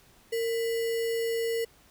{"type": "tone with sample-and-hold", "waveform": "sine", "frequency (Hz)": 458.9, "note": "A#4", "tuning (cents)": -27, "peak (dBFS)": -26, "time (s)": [0.32, 1.65], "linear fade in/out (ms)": 10, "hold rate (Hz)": 2450, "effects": ["pink hiss -59 dBFS RMS until 1.9 s"]}